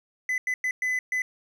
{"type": "tone bursts at uneven times", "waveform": "triangle", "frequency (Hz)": 2011, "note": "B6", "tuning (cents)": 31, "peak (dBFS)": -22, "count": 5, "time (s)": [[0.29, 0.38], [0.47, 0.54], [0.64, 0.71], [0.82, 0.99], [1.12, 1.22]], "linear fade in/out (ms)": 2, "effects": []}